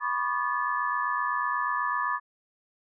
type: tone cluster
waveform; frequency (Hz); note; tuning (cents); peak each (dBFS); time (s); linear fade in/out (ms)
sine; 986 / 1113 / 1201 / 1726; B5 / C#6 / D6 / A6; -3 / +7 / +38 / -34; -31; 0-2.2; 50
effects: none